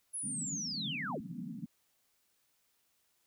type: linear sweep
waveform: sine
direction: down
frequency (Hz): 10700 to 32.7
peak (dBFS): -36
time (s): 0.13-1.21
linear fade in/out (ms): 20
type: band-pass noise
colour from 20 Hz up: pink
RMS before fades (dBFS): -43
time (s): 0.23-1.66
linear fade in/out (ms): 10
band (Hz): 140 to 280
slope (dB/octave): 96
effects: white hiss -75 dBFS RMS until 3.26 s